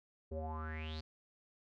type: tone with low-pass filter sweep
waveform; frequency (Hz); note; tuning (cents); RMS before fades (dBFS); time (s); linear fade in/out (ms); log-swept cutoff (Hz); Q
square; 78.5; D#2; +16; -42; 0.31-1.01; 10; 450 to 4700; 9.1
effects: none

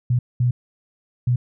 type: tone bursts at uneven times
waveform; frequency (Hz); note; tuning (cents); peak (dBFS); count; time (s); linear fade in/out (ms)
sine; 123; B2; -7; -15; 3; 0.1-0.19 / 0.4-0.51 / 1.27-1.36; 5
effects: none

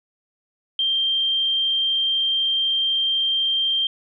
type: tone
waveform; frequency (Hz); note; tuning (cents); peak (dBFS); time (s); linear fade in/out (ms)
sine; 3168; G7; +18; -18; 0.79-3.87; 2
effects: none

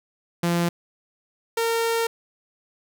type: tone pair in turn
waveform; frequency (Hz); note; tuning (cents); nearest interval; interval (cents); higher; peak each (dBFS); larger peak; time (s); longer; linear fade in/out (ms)
sawtooth; 171.9 / 458.9; F3 / A#4; -27 / -27; octave + perfect fourth; 1700; second; -16 / -17; first; 0.43-0.69 / 1.57-2.07; second; 5
effects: none

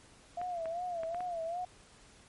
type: tone with vibrato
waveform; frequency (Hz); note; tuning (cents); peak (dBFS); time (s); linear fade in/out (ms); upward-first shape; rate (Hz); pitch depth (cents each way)
sine; 687; F5; -29; -34; 0.37-1.65; 5; sine; 2.6; 97
type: clicks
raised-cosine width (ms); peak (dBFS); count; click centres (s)
0.5; -30; 5; 0.415 / 0.657 / 1.034 / 1.146 / 1.206
effects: pink hiss -59 dBFS RMS until 2.28 s + MP3 48 kbps

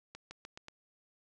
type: accelerating click train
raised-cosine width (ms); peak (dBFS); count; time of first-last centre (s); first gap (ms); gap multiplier
0.2; -29; 5; 0.15-0.684; 160; 0.88
effects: resampled to 24000 Hz

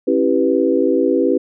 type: chord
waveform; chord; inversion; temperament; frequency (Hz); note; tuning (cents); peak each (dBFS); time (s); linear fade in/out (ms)
sine; C# half-diminished seventh; none; equal with one note detuned; 271.2 / 329.6 / 392 / 493.9; C#4 / E4 / G4 / B4; -38 / 0 / 0 / 0; -18; 0.07-1.38; 10
effects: none

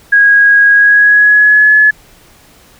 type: tone with pitch glide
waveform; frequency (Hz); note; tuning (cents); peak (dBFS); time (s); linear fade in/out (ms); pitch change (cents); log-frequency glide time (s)
sine; 1646 to 1709; G#6 to G#6; -16 to +49; -3; 0.12-1.91; 10; +65; 0.71-1.75
effects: pink hiss -43 dBFS RMS until 2.79 s

